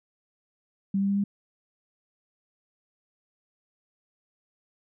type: tone with pitch steps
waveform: sine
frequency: 196 / 197.71 / 199.43 / 201.2 Hz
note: G3 / G3 / G3 / G3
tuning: 0 / +15 / +30 / +45 cents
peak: -22 dBFS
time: 0.94-1.24 s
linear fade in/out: 5 ms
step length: 75 ms
effects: none